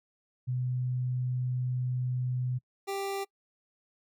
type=tone pair in turn; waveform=sine / 25% pulse; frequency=125.9 / 393.9 Hz; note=B2 / G4; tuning=+34 / +8 cents; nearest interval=octave + minor sixth; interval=1974 cents; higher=second; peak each=-28 dBFS; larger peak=neither; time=0.47-2.59 / 2.87-3.25 s; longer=first; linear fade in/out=20 ms; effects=noise-tail reverb RT60 0.1 s tail -25 dB re dry